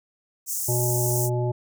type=high-pass noise; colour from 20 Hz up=pink; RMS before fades=-28 dBFS; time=0.46-1.3 s; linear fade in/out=50 ms; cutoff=6100 Hz; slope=48 dB/octave
type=harmonic tone; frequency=122.1 Hz; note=B2; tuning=19 cents flat; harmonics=1 / 3 / 5 / 7; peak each=-23 / -28 / -32 / -35 dBFS; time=0.68-1.52 s; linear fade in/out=10 ms
effects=none